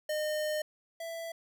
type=tone pair in turn; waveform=square; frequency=610 / 663.5 Hz; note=D#5 / E5; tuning=-34 / +11 cents; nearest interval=minor second; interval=145 cents; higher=second; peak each=-31 / -38 dBFS; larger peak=first; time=0.09-0.62 / 1-1.32 s; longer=first; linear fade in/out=5 ms; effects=none